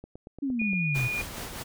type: click train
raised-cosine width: 2 ms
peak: -29 dBFS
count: 7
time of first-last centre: 0.04-0.733 s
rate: 8.66 Hz
type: exponential sweep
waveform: sine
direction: down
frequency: 289.2 to 118 Hz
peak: -26 dBFS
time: 0.42-1.08 s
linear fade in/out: 10 ms
type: tone with vibrato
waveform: sine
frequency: 2441 Hz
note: D#7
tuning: 34 cents flat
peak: -28 dBFS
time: 0.59-1.22 s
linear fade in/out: 10 ms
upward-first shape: sine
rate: 4.7 Hz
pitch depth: 10 cents each way
type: noise with tremolo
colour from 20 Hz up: pink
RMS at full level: -36 dBFS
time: 0.94-1.64 s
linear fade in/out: 20 ms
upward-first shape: sine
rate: 4.8 Hz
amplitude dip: 40%
effects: none